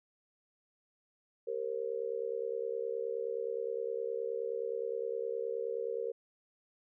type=tone with amplitude modulation; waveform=sine; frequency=464.8 Hz; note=A#4; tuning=5 cents flat; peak=-29 dBFS; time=1.47-6.12 s; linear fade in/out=10 ms; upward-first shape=sine; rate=69.6 Hz; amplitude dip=100%; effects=none